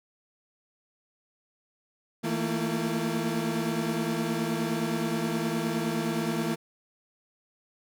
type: tone cluster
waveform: 35% pulse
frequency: 161.7 / 222.8 / 232.4 / 340.6 Hz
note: E3 / A3 / A#3 / F4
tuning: -33 / +22 / -5 / -43 cents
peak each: -31 dBFS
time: 2.23-6.56 s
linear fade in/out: 20 ms
effects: none